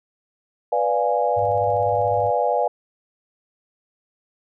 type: chord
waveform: sine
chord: B diminished seventh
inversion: none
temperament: equal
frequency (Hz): 493.9 / 587.3 / 698.5 / 830.6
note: B4 / D5 / F5 / Ab5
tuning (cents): 0 / 0 / 0 / 0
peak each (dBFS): -23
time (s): 0.72-2.68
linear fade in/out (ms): 5
type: tone with tremolo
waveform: sine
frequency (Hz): 103.9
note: G#2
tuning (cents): +1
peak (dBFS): -28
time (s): 1.36-2.31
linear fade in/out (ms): 20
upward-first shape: square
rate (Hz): 16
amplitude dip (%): 40
effects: none